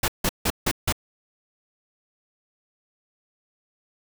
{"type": "noise bursts", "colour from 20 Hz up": "pink", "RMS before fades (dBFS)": -22, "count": 5, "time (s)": [0.03, 0.925], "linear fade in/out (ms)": 5, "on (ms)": 51, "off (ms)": 160, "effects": []}